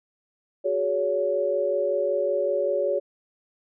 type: chord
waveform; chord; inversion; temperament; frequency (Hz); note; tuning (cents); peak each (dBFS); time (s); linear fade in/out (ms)
sine; F# suspended second; none; equal with one note detuned; 370 / 415.3 / 564.4; F#4 / G#4 / C#5; 0 / 0 / +31; -29 / -28 / -23; 0.64-3; 20
effects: none